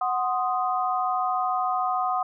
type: chord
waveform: sine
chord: C diminished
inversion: second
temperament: equal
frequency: 740 / 1046.5 / 1244.5 Hz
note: Gb5 / C6 / Eb6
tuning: 0 / 0 / 0 cents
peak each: -25 / -30 / -27 dBFS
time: 0.01-2.23 s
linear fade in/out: 5 ms
effects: none